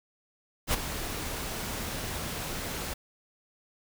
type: noise with ADSR envelope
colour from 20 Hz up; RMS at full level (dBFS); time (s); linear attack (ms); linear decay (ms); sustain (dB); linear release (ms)
pink; -24; 0.67-2.94; 67; 15; -11; 10
effects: none